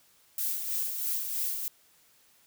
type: noise with tremolo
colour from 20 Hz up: violet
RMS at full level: -30 dBFS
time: 0.38-1.68 s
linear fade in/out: 2 ms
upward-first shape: sine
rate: 3.1 Hz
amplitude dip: 45%
effects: white hiss -63 dBFS RMS until 2.46 s